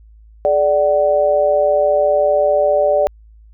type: tone with amplitude modulation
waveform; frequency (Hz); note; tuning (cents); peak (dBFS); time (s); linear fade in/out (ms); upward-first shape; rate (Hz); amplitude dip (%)
sine; 587.3; D5; 0; -7; 0.45-3.07; 0; sine; 165; 85
effects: added 54 Hz sine -41 dBFS peak until 3.53 s